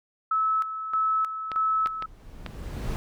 sine tone with tremolo, 1300 Hz, E6, 24 cents flat, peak -21 dBFS, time 0.31-2.06 s, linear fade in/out 5 ms, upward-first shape square, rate 1.6 Hz, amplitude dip 65%
brown noise with exponential growth, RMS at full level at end -27 dBFS, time 1.48-2.96 s, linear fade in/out 0 ms, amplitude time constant 320 ms
clicks, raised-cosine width 0.3 ms, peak -18 dBFS, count 4, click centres 1.517 / 1.86 / 2.024 / 2.463 s
effects none

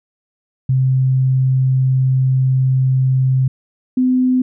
sine tone pair in turn, 130.81 / 254.5 Hz, C3 / C4, 0 / -48 cents, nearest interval octave, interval 1152 cents, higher second, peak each -11 dBFS, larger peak neither, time 0.69-3.48 / 3.97-4.42 s, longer first, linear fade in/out 5 ms, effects none

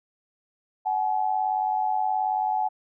sine tone pair together, 751.3 / 850 Hz, F#5 / G#5, +26 / +40 cents, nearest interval major second, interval 214 cents, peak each -25 / -25 dBFS, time 0.85-2.69 s, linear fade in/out 20 ms, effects none

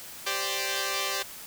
5% pulse chord, G suspended fourth, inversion none, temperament equal, 392 / 523.3 / 587.3 Hz, G4 / C5 / D5, 0 / 0 / 0 cents, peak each -21 dBFS, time 0.26-1.23 s, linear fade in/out 10 ms, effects white hiss -43 dBFS RMS until 1.46 s

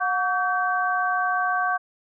sine tone cluster, 727 / 1135 / 1551 Hz, F#5 / C#6 / G6, -31 / +41 / -19 cents, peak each -25 dBFS, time 0-1.78 s, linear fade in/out 20 ms, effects none

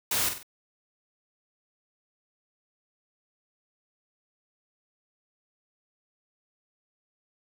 white noise with echo, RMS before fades -27 dBFS, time 0.11-0.29 s, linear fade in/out 5 ms, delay 47 ms, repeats 3, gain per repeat -7 dB, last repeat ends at 0.431 s, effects none

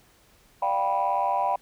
sine chord, G dominant seventh, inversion second, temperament just, 588 / 705.6 / 784 / 980 Hz, D5 / F5 / G5 / B5, +2 / +18 / 0 / -14 cents, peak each -30 / -28 / -25 / -25 dBFS, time 0.62-1.56 s, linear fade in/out 5 ms, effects tanh soft clip ceiling -15 dBFS + pink hiss -59 dBFS RMS until 1.61 s

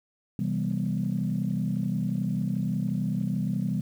sine chord, C major seventh, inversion none, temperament equal with one note detuned, 130.81 / 164.81 / 196 / 242.4 Hz, C3 / E3 / G3 / B3, 0 / 0 / 0 / -32 cents, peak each -31 / -30 / -28 / -33 dBFS, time 0.39-3.81 s, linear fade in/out 2 ms, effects tanh soft clip ceiling -17 dBFS + 9-bit

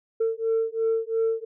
sine beating tone pair, 449.1 / 452 Hz, A4 / A4, +35 / +47 cents, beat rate 2.9 Hz, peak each -24 dBFS, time 0.2-1.45 s, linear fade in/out 10 ms, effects tanh soft clip ceiling -17 dBFS

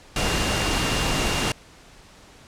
sine tone in noise, 2794 Hz, F7, in tune, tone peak -31 dBFS, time 0.16-1.52 s, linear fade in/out 2 ms, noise pink, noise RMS -23 dBFS, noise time 0.16-1.52 s, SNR -11 dB, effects pink hiss -49 dBFS RMS until 2.47 s + low-pass 8000 Hz 12 dB/octave

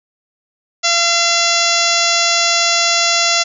harmonic tone with a mistuned harmonic, 683 Hz, F5, 39 cents flat, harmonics 1 / 2 / 3 / 4 / 5 / 6 / 7 / 8 / 9 / 10, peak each -21 / -21 / -21 / -21 / -21 / -21 / -21 / -21 / -21 / -21 dBFS, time 0.83-3.44 s, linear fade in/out 20 ms, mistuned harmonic 10, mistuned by +20 cents, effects none

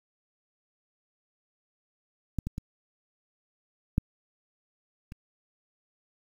clicks, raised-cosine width 5 ms, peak -16 / -19 / -21 / -10 / -29 dBFS, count 5, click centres 2.387 / 2.47 / 2.581 / 3.981 / 5.121 s, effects 8-bit

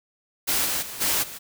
white noise with level steps, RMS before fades -23 / -26 / -36 / -23 / -38 dBFS, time 0.47-1.39 s, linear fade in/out 20 ms, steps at 0.64 / 0.81 / 1 / 1.22 s, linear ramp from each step 20 ms, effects none

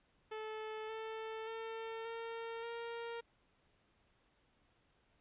sawtooth tone with pitch steps, 434.9 / 442.5 / 450.2 / 458.1 / 466.1 Hz, A4 / A4 / A4 / A#4 / A#4, -20 / +10 / +40 / -30 / 0 cents, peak -38 dBFS, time 0.31-3.21 s, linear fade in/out 10 ms, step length 580 ms, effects pink hiss -74 dBFS RMS until 5.2 s + resampled to 8000 Hz

